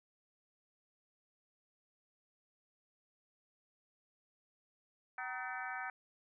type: harmonic tone with a mistuned harmonic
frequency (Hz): 253.7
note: B3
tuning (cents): +47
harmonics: 3 / 4 / 5 / 6 / 7 / 8 / 9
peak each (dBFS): -45 / -49 / -47 / -44 / -47 / -54 / -51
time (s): 5.18-5.9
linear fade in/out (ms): 2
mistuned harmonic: 4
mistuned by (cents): -130
effects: none